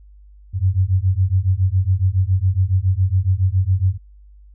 sine beating tone pair, 90.6 / 97.8 Hz, F#2 / G2, -36 / -4 cents, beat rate 7.2 Hz, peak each -17 dBFS, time 0.53-3.98 s, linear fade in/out 50 ms, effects added 50 Hz sine -42 dBFS peak until 4.54 s

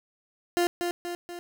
30% pulse tone with echo, 349.2 Hz, F4, in tune, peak -19 dBFS, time 0.57-0.67 s, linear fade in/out 0 ms, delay 240 ms, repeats 3, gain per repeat -5 dB, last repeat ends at 1.39 s, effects none

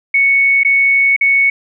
sine tone with dropouts, 2217 Hz, C#7, in tune, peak -8 dBFS, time 0.14-1.5 s, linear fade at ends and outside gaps 5 ms, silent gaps 0.634-0.648 / 1.164-1.21 s, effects none

